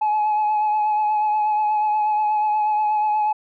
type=tone with vibrato; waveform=sine; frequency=849 Hz; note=G#5; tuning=38 cents sharp; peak=-15 dBFS; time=0.01-3.33 s; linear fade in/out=10 ms; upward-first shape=triangle; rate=8.3 Hz; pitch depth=28 cents each way; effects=tanh soft clip ceiling -15 dBFS